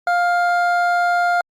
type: tone pair together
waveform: triangle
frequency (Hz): 703 / 1404.9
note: F5 / F6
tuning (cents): +11 / +10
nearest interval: octave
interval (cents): 1199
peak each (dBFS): -14 / -18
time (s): 0.07-1.41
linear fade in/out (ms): 2
effects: Opus 48 kbps